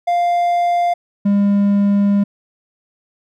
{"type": "tone pair in turn", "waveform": "triangle", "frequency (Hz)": [698.5, 201.6], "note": ["F5", "G3"], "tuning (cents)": [0, 49], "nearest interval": "octave + minor seventh", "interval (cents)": 2151, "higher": "first", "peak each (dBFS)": [-11, -9], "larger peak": "second", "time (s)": [[0.07, 0.94], [1.25, 2.24]], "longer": "second", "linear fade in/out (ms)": 10, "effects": []}